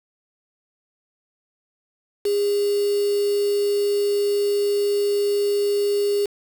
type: tone with quantisation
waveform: sine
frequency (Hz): 407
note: G#4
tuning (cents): -35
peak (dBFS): -18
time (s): 2.25-6.26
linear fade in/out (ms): 5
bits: 5
effects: none